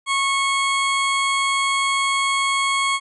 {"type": "tone", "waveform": "20% pulse", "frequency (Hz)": 1097, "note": "C#6", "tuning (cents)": -18, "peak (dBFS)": -13, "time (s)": [0.06, 3], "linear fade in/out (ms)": 50, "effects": ["resampled to 24000 Hz"]}